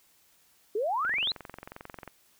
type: exponential sweep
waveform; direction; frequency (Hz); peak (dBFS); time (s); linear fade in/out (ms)
sine; up; 392 to 4231; -26; 0.75-1.32; 5
type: click train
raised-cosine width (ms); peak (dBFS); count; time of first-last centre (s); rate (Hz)
0.5; -26; 24; 1.05-2.077; 22.4
effects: white hiss -64 dBFS RMS until 2.39 s